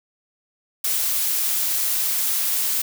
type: noise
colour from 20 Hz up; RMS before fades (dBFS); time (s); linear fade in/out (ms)
blue; -22; 0.84-2.82; 5
effects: none